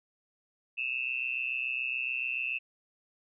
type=tone with amplitude modulation; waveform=sine; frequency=2637 Hz; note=E7; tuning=in tune; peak=-26 dBFS; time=0.77-2.59 s; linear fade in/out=20 ms; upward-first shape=sine; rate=127 Hz; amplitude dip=95%; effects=none